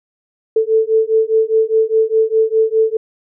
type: beating tone pair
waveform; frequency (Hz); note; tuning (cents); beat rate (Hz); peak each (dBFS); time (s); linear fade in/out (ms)
sine; 440 / 444.9; A4 / A4; 0 / +19; 4.9; -14; 0.56-2.97; 5
effects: none